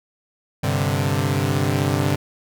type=chord; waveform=sawtooth; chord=G suspended fourth; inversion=none; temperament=equal; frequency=98 / 130.81 / 146.83 Hz; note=G2 / C3 / D3; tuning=0 / 0 / 0 cents; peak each=-19 dBFS; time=0.63-2.16 s; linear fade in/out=10 ms; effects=none